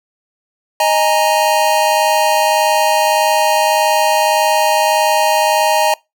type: chord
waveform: square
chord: D# suspended fourth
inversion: none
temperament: equal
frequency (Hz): 622.3 / 830.6 / 932.3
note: D#5 / G#5 / A#5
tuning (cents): 0 / 0 / 0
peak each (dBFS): -16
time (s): 0.8-5.94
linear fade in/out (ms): 2
effects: noise-tail reverb RT60 0.2 s tail -23 dB re dry